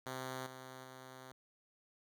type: tone with level steps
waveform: 5% pulse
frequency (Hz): 130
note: C3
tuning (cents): -11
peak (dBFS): -30 / -38 / -40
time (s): 0.06-1.32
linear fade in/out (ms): 2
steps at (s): 0.46 / 0.84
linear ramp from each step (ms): 5
effects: none